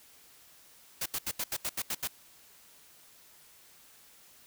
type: noise bursts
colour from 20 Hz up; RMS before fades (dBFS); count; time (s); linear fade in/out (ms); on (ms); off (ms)
white; -33; 9; 1.01-2.075; 5; 49; 78
effects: white hiss -58 dBFS RMS until 4.46 s

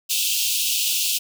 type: high-pass noise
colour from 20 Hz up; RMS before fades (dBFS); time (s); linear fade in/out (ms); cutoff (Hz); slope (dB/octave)
pink; -22; 0.09-1.19; 20; 2600; 96
effects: none

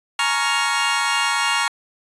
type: chord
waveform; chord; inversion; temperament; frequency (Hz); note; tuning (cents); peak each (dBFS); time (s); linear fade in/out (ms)
20% pulse; Bb minor seventh; third; equal with one note detuned; 842.2 / 932.3 / 1108.7 / 1396.9; Ab5 / Bb5 / Db6 / F6; +24 / 0 / 0 / 0; -22 / -18 / -18 / -18; 0.19-1.68; 2
effects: resampled to 22050 Hz

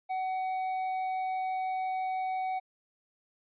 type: tone with tanh clipping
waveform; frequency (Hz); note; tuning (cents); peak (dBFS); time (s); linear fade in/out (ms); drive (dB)
sine; 751; F#5; +26; -31; 0.09-2.6; 20; 7
effects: resampled to 8000 Hz

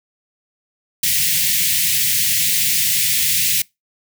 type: band-stop noise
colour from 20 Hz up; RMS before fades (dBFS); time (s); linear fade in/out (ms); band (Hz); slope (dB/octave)
white; -17; 1.03-3.62; 5; 190 to 1900; 48
effects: noise-tail reverb RT60 0.2 s tail -24 dB re dry + high-pass 100 Hz 12 dB/octave

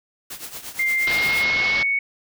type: noise with tremolo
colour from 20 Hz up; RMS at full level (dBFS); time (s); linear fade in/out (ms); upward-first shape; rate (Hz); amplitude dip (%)
white; -32; 0.3-1.44; 5; triangle; 8.6; 80
type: tone with pitch glide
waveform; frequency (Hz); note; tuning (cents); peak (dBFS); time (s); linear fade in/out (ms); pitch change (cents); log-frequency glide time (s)
sine; 2101 to 2222; C7 to C#7; +7 to +4; -18; 0.79-1.99; 5; +97; 1-1.85
type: low-pass noise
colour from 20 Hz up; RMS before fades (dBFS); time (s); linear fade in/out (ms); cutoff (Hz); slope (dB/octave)
white; -28; 1.07-1.83; 2; 5000; 48
effects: none

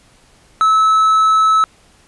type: tone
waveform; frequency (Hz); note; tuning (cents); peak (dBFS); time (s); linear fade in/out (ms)
triangle; 1300; E6; -24; -7; 0.61-1.64; 0
effects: pink hiss -50 dBFS RMS until 2.07 s + resampled to 24000 Hz

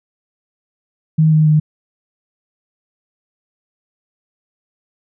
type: tone with pitch steps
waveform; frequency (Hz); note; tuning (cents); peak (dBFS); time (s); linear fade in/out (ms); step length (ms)
sine; 157.4 / 155.23 / 153.1; D#3 / D#3 / D#3; +20 / -4 / -28; -8; 1.18-1.6; 10; 140
effects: none

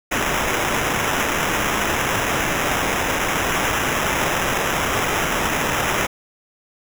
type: noise with sample-and-hold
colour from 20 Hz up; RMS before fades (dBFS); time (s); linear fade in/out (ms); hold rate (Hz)
white; -21; 0.11-6.07; 10; 4410
effects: none

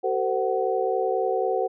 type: tone cluster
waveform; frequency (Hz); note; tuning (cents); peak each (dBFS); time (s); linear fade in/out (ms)
sine; 380.6 / 451 / 515 / 748; F#4 / A4 / C5 / F#5; +49 / +43 / -28 / +19; -27; 0.03-1.68; 20
effects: none

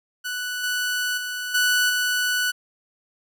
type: tone with level steps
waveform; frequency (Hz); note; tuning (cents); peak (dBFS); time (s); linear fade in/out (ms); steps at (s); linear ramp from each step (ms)
sawtooth; 1483; F#6; +4; -23 / -19 / -24 / -14 / -17; 0.24-2.52; 20; 0.63 / 1.17 / 1.54 / 1.89; 10
effects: none

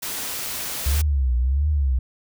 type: noise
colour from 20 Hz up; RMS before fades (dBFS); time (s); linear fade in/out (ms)
white; -29; 0.02-1.02; 10
type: tone with vibrato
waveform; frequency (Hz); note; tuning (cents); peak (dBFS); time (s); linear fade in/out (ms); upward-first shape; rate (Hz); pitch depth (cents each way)
sine; 67.7; C#2; -40; -17; 0.86-1.99; 5; triangle; 1.5; 220
effects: none

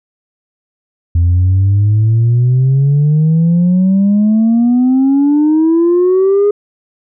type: exponential sweep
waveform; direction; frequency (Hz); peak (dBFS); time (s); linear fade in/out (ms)
sine; up; 84 to 415.3; -5; 1.15-6.51; 5
effects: tanh soft clip ceiling -5 dBFS

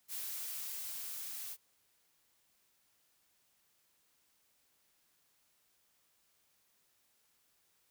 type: noise with level ramp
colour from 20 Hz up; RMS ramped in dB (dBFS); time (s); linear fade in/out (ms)
blue; -41 to -44; 0.08-1.57; 50
effects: white hiss -74 dBFS RMS until 7.9 s

